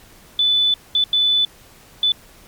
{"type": "tone bursts at uneven times", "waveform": "sine", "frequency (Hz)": 3491, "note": "A7", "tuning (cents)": -14, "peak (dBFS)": -13, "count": 4, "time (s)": [[0.39, 0.74], [0.95, 1.04], [1.13, 1.45], [2.03, 2.12]], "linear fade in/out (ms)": 2, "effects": ["pink hiss -47 dBFS RMS until 2.47 s", "MP3 96 kbps"]}